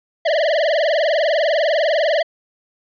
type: tone with vibrato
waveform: square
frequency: 622.3 Hz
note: D#5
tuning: in tune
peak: -15 dBFS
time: 0.25-2.23 s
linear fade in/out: 10 ms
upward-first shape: triangle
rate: 20 Hz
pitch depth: 190 cents each way
effects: resampled to 11025 Hz + 9-bit